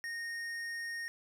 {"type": "tone with hard clipping", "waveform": "triangle", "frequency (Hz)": 1852, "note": "A#6", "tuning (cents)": -12, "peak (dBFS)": -39, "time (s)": [0.04, 1.08], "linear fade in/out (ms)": 0, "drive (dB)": 14, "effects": []}